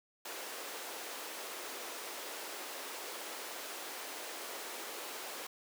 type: high-pass noise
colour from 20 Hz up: pink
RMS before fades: -44 dBFS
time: 0.25-5.47 s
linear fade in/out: 5 ms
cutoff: 360 Hz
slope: 24 dB/octave
effects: none